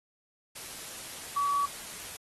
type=tone in noise; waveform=sine; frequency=1138 Hz; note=C#6; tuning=45 cents sharp; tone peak=-25 dBFS; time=1.36-1.66 s; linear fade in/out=10 ms; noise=white; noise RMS=-42 dBFS; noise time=0.55-2.17 s; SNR=+14 dB; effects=AAC 32 kbps